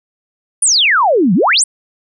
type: exponential two-way sweep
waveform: sine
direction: down then up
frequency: 9956 to 164.81 to 9956 Hz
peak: -8 dBFS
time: 0.62-1.64 s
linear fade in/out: 5 ms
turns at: 1.34 s
effects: none